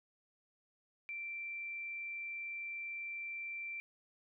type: tone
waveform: sine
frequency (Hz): 2349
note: D7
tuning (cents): 0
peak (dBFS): -40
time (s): 1.09-3.8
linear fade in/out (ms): 0
effects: none